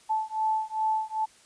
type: beating tone pair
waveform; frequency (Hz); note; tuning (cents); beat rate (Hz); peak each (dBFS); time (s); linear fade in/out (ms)
sine; 872 / 874.5; A5 / A5; -16 / -11; 2.5; -28; 0.09-1.26; 20
effects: white hiss -57 dBFS RMS until 1.45 s + resampled to 22050 Hz